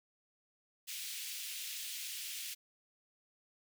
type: high-pass noise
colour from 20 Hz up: pink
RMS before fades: -43 dBFS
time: 0.87-2.55 s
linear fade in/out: 20 ms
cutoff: 2500 Hz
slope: 24 dB/octave
effects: none